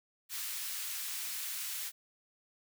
white high-pass noise, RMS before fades -39 dBFS, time 0.29-1.92 s, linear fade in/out 50 ms, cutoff 1600 Hz, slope 12 dB/octave, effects none

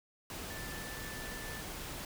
sine tone in noise, 1760 Hz, A6, in tune, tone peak -47 dBFS, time 0.5-1.61 s, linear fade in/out 2 ms, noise pink, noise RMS -43 dBFS, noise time 0.3-2.05 s, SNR -7 dB, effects none

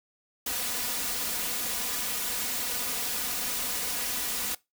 white noise with comb filter, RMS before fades -31 dBFS, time 0.46-4.55 s, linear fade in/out 5 ms, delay 4.1 ms, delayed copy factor +0.7, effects noise-tail reverb RT60 0.2 s tail -21 dB re dry

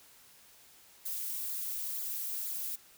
violet noise with flanger, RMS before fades -37 dBFS, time 1.05-2.76 s, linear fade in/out 10 ms, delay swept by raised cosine 0.34 to 4.34 ms, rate 2.1 Hz, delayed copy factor -0.9, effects white hiss -59 dBFS RMS until 2.97 s

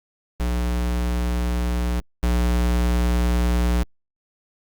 square tone pair in turn, 60 / 60 Hz, B1 / B1, -49 / -49 cents, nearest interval unison, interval 0 cents, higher neither, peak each -21 / -18 dBFS, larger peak second, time 0.4-2 / 2.23-3.83 s, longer neither, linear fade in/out 0 ms, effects Opus 48 kbps

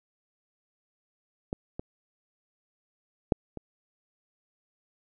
clicks, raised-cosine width 2 ms, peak -17 / -21 / -7 / -24 dBFS, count 4, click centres 1.529 / 1.795 / 3.322 / 3.573 s, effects none

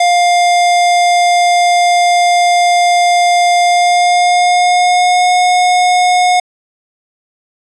square tone with pitch glide, 704 to 723 Hz, F5 to F#5, +14 to -40 cents, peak -8 dBFS, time 0-6.4 s, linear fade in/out 5 ms, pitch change +46 cents, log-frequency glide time 3.63-5.31 s, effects resampled to 22050 Hz + 8-bit

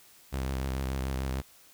sawtooth tone with vibrato, 66.1 Hz, C2, 18 cents sharp, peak -26 dBFS, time 0.32-1.42 s, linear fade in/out 20 ms, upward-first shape sine, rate 6.8 Hz, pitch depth 44 cents each way, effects white hiss -57 dBFS RMS until 1.73 s

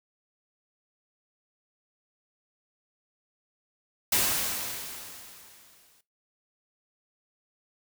white noise with exponential decay, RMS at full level -23 dBFS, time 4.12-6.01 s, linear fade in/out 5 ms, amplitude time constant 410 ms, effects noise-tail reverb RT60 0.2 s tail -18 dB re dry

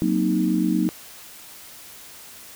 sine chord, C half-diminished seventh, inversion second, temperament equal, 185 / 233.1 / 261.6 / 311.1 Hz, Gb3 / Bb3 / C4 / Eb4, 0 / 0 / 0 / 0 cents, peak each -23 / -24 / -28 / -22 dBFS, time 0.02-0.89 s, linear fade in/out 0 ms, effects white hiss -43 dBFS RMS until 2.55 s

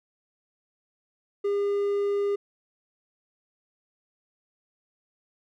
triangle tone, 404.3 Hz, G#4, 46 cents flat, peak -21 dBFS, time 1.44-2.36 s, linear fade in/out 10 ms, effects none

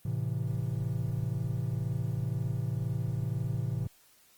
triangle chord, A minor, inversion none, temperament just, 110 / 132 / 165 Hz, A2 / C3 / E3, 0 / +16 / +2 cents, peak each -31 / -31 / -35 dBFS, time 0.05-3.87 s, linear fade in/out 5 ms, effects white hiss -62 dBFS RMS until 4.37 s + Opus 24 kbps

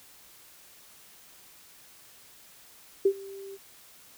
sine tone with ADSR envelope, 392 Hz, G4, in tune, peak -16 dBFS, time 3.05-3.58 s, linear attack 7 ms, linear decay 70 ms, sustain -23 dB, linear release 39 ms, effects white hiss -54 dBFS RMS until 4.17 s

